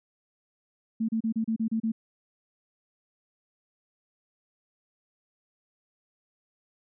sine tone bursts, 223.6 Hz, A3, 28 cents sharp, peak -24 dBFS, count 8, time 1-1.92 s, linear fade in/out 10 ms, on 87 ms, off 32 ms, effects none

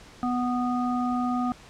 harmonic tone, 246.9 Hz, B3, in tune, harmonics 1 / 3 / 5, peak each -25 / -30 / -32 dBFS, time 0.23-1.52 s, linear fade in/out 0 ms, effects pink hiss -49 dBFS RMS until 1.69 s + low-pass 7000 Hz 12 dB/octave

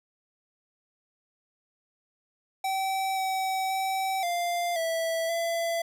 square tone with pitch steps, 769 / 762 / 767 / 696 / 657 / 672 Hz, G5 / G5 / G5 / F5 / E5 / E5, -33 / -49 / -38 / -6 / -6 / +33 cents, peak -27 dBFS, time 2.64-5.82 s, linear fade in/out 5 ms, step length 530 ms, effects none

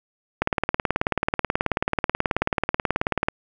click train, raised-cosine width 0.5 ms, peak -5 dBFS, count 54, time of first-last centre 0.42-3.285 s, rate 18.5 Hz, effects none

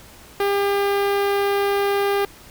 sawtooth tone with notch filter, 401 Hz, G4, 39 cents sharp, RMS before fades -20 dBFS, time 0.4-2.25 s, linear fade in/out 2 ms, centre 7200 Hz, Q 0.58, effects pink hiss -45 dBFS RMS until 2.5 s

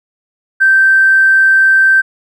triangle tone with tanh clipping, 1559 Hz, G6, 10 cents flat, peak -5 dBFS, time 0.6-2.02 s, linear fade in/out 20 ms, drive 3 dB, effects none

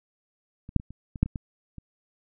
clicks, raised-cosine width 5 ms, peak -28 / -6 / -26 / -29 / -24 / -7 / -22 / -19 / -28 dBFS, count 9, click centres 0.691 / 0.763 / 0.799 / 0.906 / 1.158 / 1.23 / 1.26 / 1.358 / 1.783 s, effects none

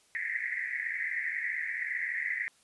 pink band-pass noise, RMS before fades -34 dBFS, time 0.15-2.48 s, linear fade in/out 0 ms, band 1800 to 2100 Hz, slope 96 dB/octave, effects white hiss -65 dBFS RMS until 2.63 s + resampled to 24000 Hz

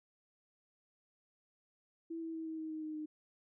sine tone with pitch steps, 329.6 / 326.2 / 322.8 / 319.5 / 316.2 / 312.9 / 309.7 / 306.5 Hz, E4 / E4 / E4 / D#4 / D#4 / D#4 / D#4 / D#4, 0 / -18 / -36 / +46 / +28 / +10 / -8 / -26 cents, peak -39 dBFS, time 2.1-3.06 s, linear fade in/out 10 ms, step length 120 ms, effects none

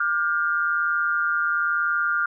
sine tone cluster, 1193 / 1404 / 1565 Hz, D6 / F6 / G6, +27 / +9 / -3 cents, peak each -29 / -21 / -29 dBFS, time 0-2.26 s, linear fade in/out 5 ms, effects none

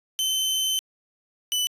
sawtooth tone pair in turn, 3068 / 2989 Hz, G7 / F#7, -38 / +17 cents, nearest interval unison, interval 45 cents, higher first, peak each -19 dBFS, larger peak neither, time 0.19-0.79 / 1.52-1.67 s, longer first, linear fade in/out 0 ms, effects resampled to 32000 Hz

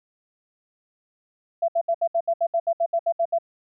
sine tone bursts, 674 Hz, E5, 38 cents sharp, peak -18 dBFS, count 14, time 1.62-3.386 s, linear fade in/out 10 ms, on 63 ms, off 68 ms, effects none

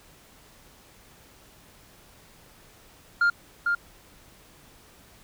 sine tone with echo, 1403 Hz, F6, 8 cents sharp, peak -15 dBFS, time 3.21-3.3 s, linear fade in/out 5 ms, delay 450 ms, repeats 1, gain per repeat -5 dB, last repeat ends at 3.75 s, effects tanh soft clip ceiling -17 dBFS + pink hiss -54 dBFS RMS until 5.23 s

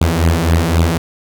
sawtooth beating tone pair, 81 / 84.8 Hz, E2 / E2, -30 / +50 cents, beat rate 3.8 Hz, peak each -10 dBFS, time 0.01-0.98 s, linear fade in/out 5 ms, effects none

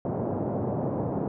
pink band-pass noise, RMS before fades -29 dBFS, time 0.05-1.28 s, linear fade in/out 2 ms, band 110 to 770 Hz, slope 24 dB/octave, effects none

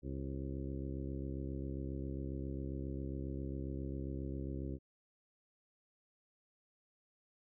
harmonic tone with a mistuned harmonic, 67.4 Hz, C#2, 48 cents flat, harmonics 1 / 2 / 3 / 4 / 5 / 6 / 7 / 8, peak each -42 / -44 / -50 / -46 / -47 / -51 / -60 / -56 dBFS, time 0.02-4.79 s, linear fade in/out 50 ms, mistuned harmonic 7, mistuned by +52 cents, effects none

